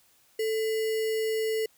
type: tone with sample-and-hold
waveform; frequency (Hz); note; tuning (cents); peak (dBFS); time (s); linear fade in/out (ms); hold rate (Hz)
sine; 440; A4; 0; -25; 0.39-1.66; 5; 2450
effects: white hiss -63 dBFS RMS until 1.77 s

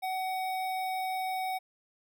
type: tone with notch filter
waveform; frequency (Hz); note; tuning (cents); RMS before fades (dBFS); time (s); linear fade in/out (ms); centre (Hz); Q
square; 751; F#5; +26; -33; 0.02-1.59; 20; 6800; 1.1
effects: none

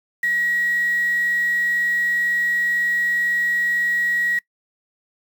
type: tone with quantisation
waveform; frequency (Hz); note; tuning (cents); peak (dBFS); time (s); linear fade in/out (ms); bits
sine; 1909; A#6; +41; -18; 0.23-4.39; 5; 6
effects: noise-tail reverb RT60 0.1 s tail -23 dB re dry

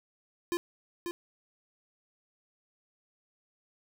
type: tone with echo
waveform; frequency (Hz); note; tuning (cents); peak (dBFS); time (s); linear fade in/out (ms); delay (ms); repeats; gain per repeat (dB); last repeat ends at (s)
square; 346.5; F4; -14; -29; 0.52-0.57; 0; 540; 1; -5; 1.11
effects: none

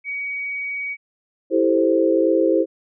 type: tone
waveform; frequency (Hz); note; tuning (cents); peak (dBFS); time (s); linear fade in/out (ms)
sine; 2258; C#7; +31; -24; 0.04-0.97; 50
type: chord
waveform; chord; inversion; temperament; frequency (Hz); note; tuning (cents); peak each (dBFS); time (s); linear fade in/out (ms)
sine; A minor seventh; second; equal; 329.6 / 392 / 440 / 523.3; E4 / G4 / A4 / C5; 0 / 0 / 0 / 0; -18 / -21 / -23 / -19; 1.5-2.66; 50
effects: none

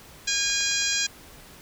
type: harmonic tone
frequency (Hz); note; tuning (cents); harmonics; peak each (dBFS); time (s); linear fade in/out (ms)
815; G#5; -33; 2 / 3 / 4 / 5 / 6 / 7 / 8 / 9; -31 / -31 / -31 / -31 / -31 / -31 / -31 / -31; 0.27-1.07; 10
type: click train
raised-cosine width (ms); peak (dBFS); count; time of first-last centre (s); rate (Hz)
0.3; -27; 5; 0.5-0.929; 9.33
effects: pink hiss -48 dBFS RMS until 1.61 s

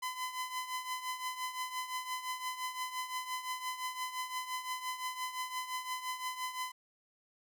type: tone with tremolo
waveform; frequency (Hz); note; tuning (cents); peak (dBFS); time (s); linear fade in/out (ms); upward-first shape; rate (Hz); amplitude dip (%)
sawtooth; 1015; B5; +47; -30; 0.02-6.72; 10; triangle; 5.8; 75
effects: none

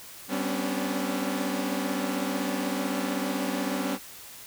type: tone cluster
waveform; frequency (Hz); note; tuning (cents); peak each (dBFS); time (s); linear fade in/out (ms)
sawtooth; 193.7 / 249.3 / 271.4 / 287.3; G3 / B3 / C#4 / D4; -20 / +16 / -36 / -38; -29; 0.28-3.99; 50
effects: white hiss -45 dBFS RMS until 4.46 s

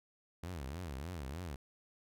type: tone with vibrato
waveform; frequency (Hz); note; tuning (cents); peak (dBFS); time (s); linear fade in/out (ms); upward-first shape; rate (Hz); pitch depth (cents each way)
sawtooth; 77.2; D#2; -13; -37; 0.43-1.56; 5; sine; 3.3; 300
effects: none

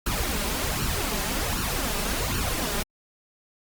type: noise with flanger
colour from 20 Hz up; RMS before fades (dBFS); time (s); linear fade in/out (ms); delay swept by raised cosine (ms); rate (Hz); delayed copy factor
pink; -27; 0.06-2.83; 5; 0.7 to 5; 1.3; +0.7
effects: Opus 48 kbps

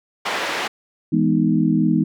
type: band-pass noise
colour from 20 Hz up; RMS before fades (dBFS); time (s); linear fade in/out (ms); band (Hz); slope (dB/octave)
white; -24; 0.25-0.68; 10; 330 to 2300; 12
type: chord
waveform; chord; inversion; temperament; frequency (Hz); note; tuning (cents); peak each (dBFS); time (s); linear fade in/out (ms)
sine; E major seventh; none; equal; 164.81 / 207.7 / 246.9 / 311.1; E3 / G#3 / B3 / D#4; 0 / 0 / 0 / 0; -20; 1.12-2.04; 10
effects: none

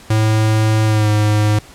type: tone with pitch glide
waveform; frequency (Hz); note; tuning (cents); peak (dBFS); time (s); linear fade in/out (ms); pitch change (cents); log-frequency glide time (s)
square; 109.1 to 105.75; A2 to G#2; -14 to +32; -12; 0.1-1.59; 5; -54; 0.85-1.09
effects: pink hiss -41 dBFS RMS until 1.74 s + low-pass 11000 Hz 12 dB/octave

